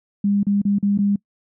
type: tone with dropouts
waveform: sine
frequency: 201.8 Hz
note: G#3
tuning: 49 cents flat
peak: -15 dBFS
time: 0.24-1.16 s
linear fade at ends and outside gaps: 5 ms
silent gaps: 0.432-0.467 / 0.618-0.651 / 0.786-0.827 / 0.977-0.987 s
effects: noise-tail reverb RT60 0.1 s tail -24 dB re dry